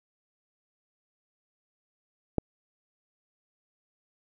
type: click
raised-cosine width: 2 ms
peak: -11 dBFS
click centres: 2.383 s
effects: none